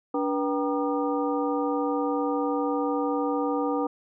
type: tone cluster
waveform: sine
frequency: 289.5 / 485.3 / 778 / 945 / 1210 Hz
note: D4 / B4 / G5 / A#5 / D#6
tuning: -25 / -30 / -13 / +23 / -49 cents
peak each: -27 / -28 / -32 / -35 / -34 dBFS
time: 0.14-3.87 s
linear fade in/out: 5 ms
effects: none